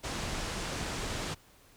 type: low-pass noise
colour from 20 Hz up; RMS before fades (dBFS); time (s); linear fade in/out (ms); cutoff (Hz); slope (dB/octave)
pink; -36; 0.03-1.35; 20; 8500; 24
effects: pink hiss -60 dBFS RMS until 1.76 s